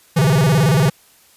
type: tone with vibrato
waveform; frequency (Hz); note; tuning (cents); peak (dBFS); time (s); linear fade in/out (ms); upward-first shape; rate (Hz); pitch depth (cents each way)
square; 148; D3; +14; -12; 0.16-0.9; 10; square; 18; 210
effects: white hiss -51 dBFS RMS until 1.36 s + resampled to 32000 Hz